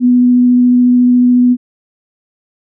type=tone with vibrato; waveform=sine; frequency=246.9 Hz; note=B3; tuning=in tune; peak=-5 dBFS; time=0-1.57 s; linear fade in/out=50 ms; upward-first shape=sine; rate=14 Hz; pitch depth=8 cents each way; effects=none